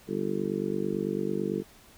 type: harmonic tone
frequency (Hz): 49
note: G1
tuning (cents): 0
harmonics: 3 / 4 / 5 / 6 / 7 / 8 / 9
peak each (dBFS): -39 / -33 / -37 / -38 / -33 / -35 / -34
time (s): 0.07-1.64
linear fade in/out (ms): 50
effects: pink hiss -55 dBFS RMS until 1.97 s